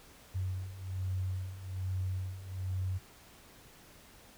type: beating tone pair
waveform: sine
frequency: 92.5 / 93.7 Hz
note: F#2 / F#2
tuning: 0 / +22 cents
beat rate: 1.2 Hz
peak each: -39 / -35 dBFS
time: 0.34-2.99 s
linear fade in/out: 20 ms
effects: pink hiss -57 dBFS RMS until 4.37 s